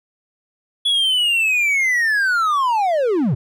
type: linear sweep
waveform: triangle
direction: down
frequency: 3406 to 103.83 Hz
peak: -13 dBFS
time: 0.85-3.35 s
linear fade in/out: 10 ms
effects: none